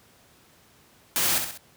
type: noise with echo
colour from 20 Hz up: white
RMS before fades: -24 dBFS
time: 1.16-1.38 s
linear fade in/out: 0 ms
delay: 65 ms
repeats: 3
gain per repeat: -6 dB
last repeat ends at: 1.575 s
effects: pink hiss -57 dBFS RMS until 1.76 s + high-pass 80 Hz 12 dB/octave